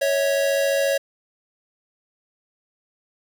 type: tone pair together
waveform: square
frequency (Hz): 554.4 / 648.8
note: C#5 / E5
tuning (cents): 0 / -28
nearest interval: minor third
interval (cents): 272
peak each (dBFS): -20 / -26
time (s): 0.01-0.98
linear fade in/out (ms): 10
effects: none